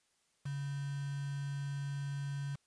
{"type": "tone with quantisation", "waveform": "sine", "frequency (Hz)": 140.5, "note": "C#3", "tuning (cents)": 24, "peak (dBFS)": -36, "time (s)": [0.45, 2.56], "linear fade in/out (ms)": 10, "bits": 8, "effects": ["white hiss -75 dBFS RMS until 2.66 s", "resampled to 22050 Hz"]}